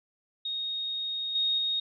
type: tone with level steps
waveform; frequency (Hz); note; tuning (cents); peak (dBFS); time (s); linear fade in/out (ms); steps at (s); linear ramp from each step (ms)
sine; 3729; A#7; 0; -30 / -24 / -26; 0.45-1.8; 5; 1.35 / 1.58; 5
effects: none